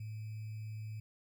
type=tone with sample-and-hold; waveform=sine; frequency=108.4 Hz; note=A2; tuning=25 cents flat; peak=-40 dBFS; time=0-1 s; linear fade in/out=5 ms; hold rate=2450 Hz; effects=none